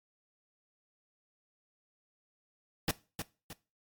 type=noise with echo; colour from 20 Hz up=pink; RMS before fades=-29 dBFS; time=2.88-2.91 s; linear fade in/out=2 ms; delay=310 ms; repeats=2; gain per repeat=-8 dB; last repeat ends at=3.53 s; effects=noise-tail reverb RT60 0.3 s tail -19 dB re dry + MP3 96 kbps